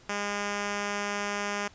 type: tone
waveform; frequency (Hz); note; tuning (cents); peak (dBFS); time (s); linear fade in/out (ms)
5% pulse; 204; G#3; -31; -18; 0.09-1.68; 5
effects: pink hiss -56 dBFS RMS until 1.74 s + resampled to 16000 Hz